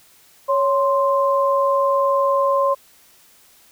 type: tone pair together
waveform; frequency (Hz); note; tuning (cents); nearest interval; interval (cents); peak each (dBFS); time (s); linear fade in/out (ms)
sine; 555.6 / 1046.5; C#5 / C6; +4 / 0; major seventh; 1096; -17 / -18; 0.48-2.75; 20
effects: white hiss -52 dBFS RMS until 3.71 s